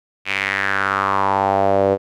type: tone with band-pass filter sweep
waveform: sawtooth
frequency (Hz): 98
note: G2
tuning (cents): 0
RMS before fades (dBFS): -18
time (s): 0.25-1.98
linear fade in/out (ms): 50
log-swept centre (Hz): 2500 to 500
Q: 4.1
effects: none